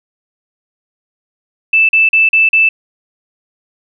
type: tone bursts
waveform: sine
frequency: 2640 Hz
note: E7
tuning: 2 cents sharp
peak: -6 dBFS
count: 5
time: 1.73-2.69 s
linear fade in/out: 5 ms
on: 160 ms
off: 40 ms
effects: none